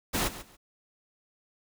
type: noise with echo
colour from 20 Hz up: pink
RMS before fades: -28 dBFS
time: 0.13-0.29 s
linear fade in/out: 20 ms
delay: 140 ms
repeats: 2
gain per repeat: -14 dB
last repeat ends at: 0.57 s
effects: none